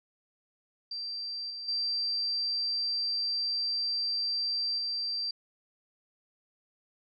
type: tone with level steps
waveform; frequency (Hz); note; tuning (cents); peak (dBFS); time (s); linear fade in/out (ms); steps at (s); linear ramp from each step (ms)
sine; 4699; D8; 0; -34 / -37 / -28 / -30; 0.91-5.31; 5; 1.5 / 1.68 / 4.78; 5
effects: none